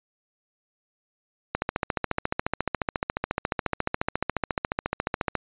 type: click train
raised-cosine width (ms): 0.5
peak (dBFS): -9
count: 55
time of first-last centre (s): 1.55-5.353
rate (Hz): 14.2
effects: resampled to 8000 Hz